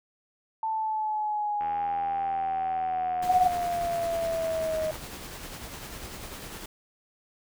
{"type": "linear sweep", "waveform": "sine", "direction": "down", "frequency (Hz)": [887, 624], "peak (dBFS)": -26, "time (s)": [0.63, 4.91], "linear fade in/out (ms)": 2}
{"type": "click train", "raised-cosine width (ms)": 0.5, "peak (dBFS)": -27, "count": 276, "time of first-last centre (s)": [1.61, 4.955], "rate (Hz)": 82.2}
{"type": "noise with tremolo", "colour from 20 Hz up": "pink", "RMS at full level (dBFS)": -39, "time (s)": [3.22, 6.66], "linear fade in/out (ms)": 5, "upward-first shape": "sine", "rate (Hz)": 10, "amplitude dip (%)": 35}
{"type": "tone", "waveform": "sine", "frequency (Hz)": 735, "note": "F#5", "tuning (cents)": -12, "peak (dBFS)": -19, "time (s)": [3.29, 3.48], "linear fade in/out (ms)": 10}
{"effects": []}